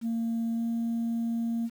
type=tone with pitch glide; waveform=sine; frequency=229.2 to 231.1 Hz; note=A#3 to A#3; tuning=-29 to -15 cents; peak=-25 dBFS; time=0.01-1.7 s; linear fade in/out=50 ms; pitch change=+14 cents; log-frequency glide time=0.54-0.62 s; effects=tanh soft clip ceiling -24 dBFS + 9-bit